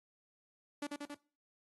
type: tone with echo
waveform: sawtooth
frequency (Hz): 290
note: D4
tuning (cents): -22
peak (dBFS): -33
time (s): 0.82-0.87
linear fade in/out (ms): 5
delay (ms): 92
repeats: 3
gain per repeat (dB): -2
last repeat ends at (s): 1.146
effects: noise-tail reverb RT60 0.4 s tail -22 dB re dry + AAC 32 kbps